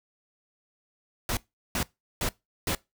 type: noise bursts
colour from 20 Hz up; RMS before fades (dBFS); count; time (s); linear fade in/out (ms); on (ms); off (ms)
pink; -28; 4; 1.29-2.75; 2; 80; 380
effects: noise-tail reverb RT60 0.2 s tail -21 dB re dry